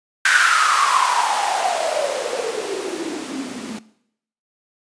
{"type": "noise with band-pass filter sweep", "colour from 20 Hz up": "blue", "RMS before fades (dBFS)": -20, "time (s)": [0.25, 3.79], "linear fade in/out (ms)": 5, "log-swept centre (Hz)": [1600, 220], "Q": 8.9, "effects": ["noise-tail reverb RT60 0.7 s tail -18 dB re dry", "resampled to 22050 Hz"]}